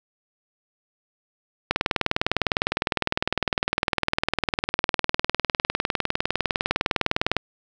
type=click train; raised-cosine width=0.3 ms; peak=-4 dBFS; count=113; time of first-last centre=1.71-7.367 s; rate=19.8 Hz; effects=none